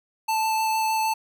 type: tone with vibrato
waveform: square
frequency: 880 Hz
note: A5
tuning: in tune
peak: -22 dBFS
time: 0.28-1.14 s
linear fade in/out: 10 ms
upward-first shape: sine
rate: 6.5 Hz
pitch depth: 9 cents each way
effects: none